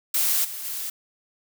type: noise with level steps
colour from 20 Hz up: blue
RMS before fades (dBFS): -22 / -34 / -31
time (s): 0.14-0.9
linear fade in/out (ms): 5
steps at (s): 0.44 / 0.64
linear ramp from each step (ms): 10
effects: none